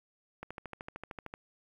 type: click train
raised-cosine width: 0.5 ms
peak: -26 dBFS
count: 13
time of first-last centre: 0.43-1.339 s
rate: 13.2 Hz
effects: 10-bit